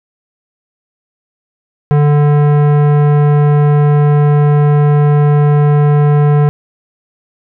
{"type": "tone with tanh clipping", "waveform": "sine", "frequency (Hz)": 146.83, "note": "D3", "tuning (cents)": 0, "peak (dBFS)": -8, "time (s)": [1.91, 6.49], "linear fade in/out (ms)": 0, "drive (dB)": 17, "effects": []}